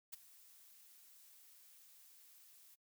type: noise with ADSR envelope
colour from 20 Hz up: blue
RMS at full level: -45 dBFS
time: 0.12-2.76 s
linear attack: 17 ms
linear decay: 13 ms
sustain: -18 dB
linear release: 23 ms
effects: noise-tail reverb RT60 0.1 s tail -26 dB re dry